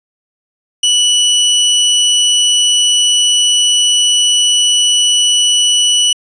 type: tone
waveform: sawtooth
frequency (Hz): 2955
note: F#7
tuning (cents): -3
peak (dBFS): -5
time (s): 0.83-6.13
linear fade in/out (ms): 5
effects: resampled to 22050 Hz